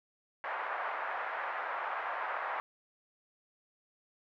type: band-pass noise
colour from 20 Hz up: pink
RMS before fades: -37 dBFS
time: 0.44-2.6 s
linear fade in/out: 0 ms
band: 700 to 1800 Hz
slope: 24 dB/octave
effects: none